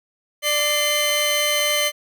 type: tone cluster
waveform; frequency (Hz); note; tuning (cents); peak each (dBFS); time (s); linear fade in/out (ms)
sawtooth; 591 / 2080 / 3059; D5 / C7 / G7; +11 / -11 / -43; -19; 0.42-1.92; 50
effects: none